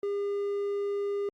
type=tone; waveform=triangle; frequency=404 Hz; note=G#4; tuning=48 cents flat; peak=-26 dBFS; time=0.03-1.29 s; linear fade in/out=2 ms; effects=Opus 48 kbps